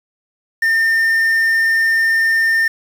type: tone with quantisation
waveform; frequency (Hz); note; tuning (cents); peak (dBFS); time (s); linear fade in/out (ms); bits
triangle; 1809; A6; +48; -10; 0.62-2.68; 5; 6
effects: none